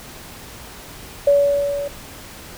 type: tone with level ramp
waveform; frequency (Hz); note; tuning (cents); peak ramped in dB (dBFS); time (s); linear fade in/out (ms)
sine; 569; C#5; +45; -9 to -23; 1.27-1.88; 5
effects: pink hiss -38 dBFS RMS until 2.57 s